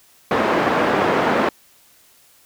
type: band-pass noise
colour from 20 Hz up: pink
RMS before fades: -18 dBFS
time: 0.31-1.49 s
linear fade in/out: 2 ms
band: 290 to 1500 Hz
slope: 12 dB/octave
effects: white hiss -53 dBFS RMS until 2.45 s